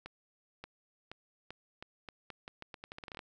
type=accelerating click train; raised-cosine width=0.3 ms; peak=-28 dBFS; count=19; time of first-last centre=0.06-3.192 s; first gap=580 ms; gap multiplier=0.82; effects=none